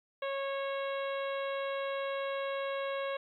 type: harmonic tone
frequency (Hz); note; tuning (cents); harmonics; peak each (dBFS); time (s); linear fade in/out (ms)
549; C#5; -17; 1 / 2 / 3 / 4 / 5 / 6 / 7; -34 / -40 / -44 / -46 / -48 / -50 / -51; 0.22-3.17; 5
effects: 12-bit